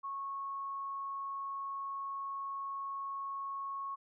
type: tone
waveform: sine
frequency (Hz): 1100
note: C#6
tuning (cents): -14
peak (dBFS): -37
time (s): 0.03-3.96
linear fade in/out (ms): 20
effects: none